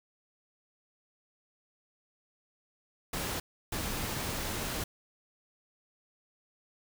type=noise bursts at uneven times; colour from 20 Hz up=pink; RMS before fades=-35 dBFS; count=2; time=3.13-3.4 / 3.72-4.84 s; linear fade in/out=5 ms; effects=none